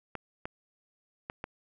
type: clicks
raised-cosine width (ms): 0.5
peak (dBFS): -21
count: 4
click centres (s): 0.153 / 0.455 / 1.299 / 1.441
effects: none